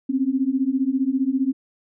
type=beating tone pair; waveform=sine; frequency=257 / 272 Hz; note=C4 / C#4; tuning=-31 / -33 cents; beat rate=15 Hz; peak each=-22 / -21 dBFS; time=0.09-1.53 s; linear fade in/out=10 ms; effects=none